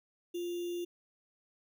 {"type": "tone with sample-and-hold", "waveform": "sine", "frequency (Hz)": 349.2, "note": "F4", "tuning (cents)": 0, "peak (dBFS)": -34, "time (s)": [0.34, 0.85], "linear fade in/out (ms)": 10, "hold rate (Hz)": 3150, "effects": []}